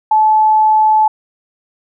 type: tone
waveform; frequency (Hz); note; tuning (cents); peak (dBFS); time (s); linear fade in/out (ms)
sine; 865; A5; -30; -7; 0.11-1.08; 5
effects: none